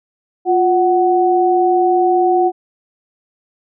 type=tone pair together; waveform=sine; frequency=353.6 / 744 Hz; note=F4 / F#5; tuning=+22 / +9 cents; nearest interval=octave + minor second; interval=1287 cents; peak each=-13 dBFS; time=0.45-2.52 s; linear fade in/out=50 ms; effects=none